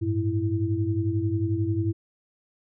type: tone cluster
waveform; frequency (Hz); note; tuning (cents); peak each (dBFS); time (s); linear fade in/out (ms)
sine; 98.7 / 109.9 / 329.8; G2 / A2 / E4; +12 / -2 / +1; -26 / -28 / -27; 0.01-1.93; 20
effects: none